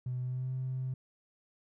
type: tone with pitch glide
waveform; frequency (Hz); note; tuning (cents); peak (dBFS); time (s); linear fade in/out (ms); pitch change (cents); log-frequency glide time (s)
triangle; 125.7 to 129.76; B2 to C3; +31 to -14; -29; 0.06-0.94; 5; +55; 0.22-0.52
effects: tanh soft clip ceiling -30 dBFS